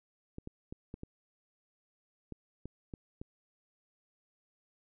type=clicks; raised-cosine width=3 ms; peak=-29 dBFS; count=9; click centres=0.384 / 0.474 / 0.725 / 0.941 / 1.034 / 2.323 / 2.656 / 2.938 / 3.215 s; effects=none